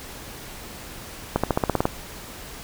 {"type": "accelerating click train", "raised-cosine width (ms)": 1, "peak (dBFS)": -5, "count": 9, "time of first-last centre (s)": [1.36, 1.855], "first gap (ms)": 76, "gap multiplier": 0.94, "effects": ["pink hiss -39 dBFS RMS until 2.63 s"]}